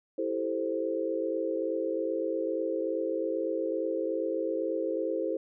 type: chord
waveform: sine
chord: A minor seventh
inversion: second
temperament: equal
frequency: 329.6 / 392 / 440 / 523.3 Hz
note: E4 / G4 / A4 / C5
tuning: 0 / 0 / 0 / 0 cents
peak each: -33 / -36 / -34 / -32 dBFS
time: 0.18-5.37 s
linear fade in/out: 5 ms
effects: none